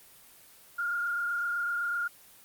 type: tone with frequency modulation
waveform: sine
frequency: 1411 Hz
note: F6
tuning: 17 cents sharp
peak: -28 dBFS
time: 0.78-2.08 s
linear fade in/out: 10 ms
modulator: 27.9 Hz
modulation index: 0.95
effects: white hiss -55 dBFS RMS until 2.44 s + Opus 24 kbps